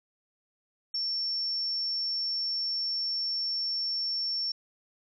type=tone; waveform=sine; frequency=5440 Hz; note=F8; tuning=46 cents flat; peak=-28 dBFS; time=0.94-4.52 s; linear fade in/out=5 ms; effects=none